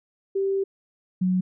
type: tone pair in turn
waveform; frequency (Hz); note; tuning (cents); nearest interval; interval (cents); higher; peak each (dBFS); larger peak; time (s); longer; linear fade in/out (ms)
sine; 390.1 / 184.1; G4 / F#3; -8 / -8; octave + minor second; 1300; first; -21 / -19; second; 0.35-0.64 / 1.21-1.41; first; 10
effects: none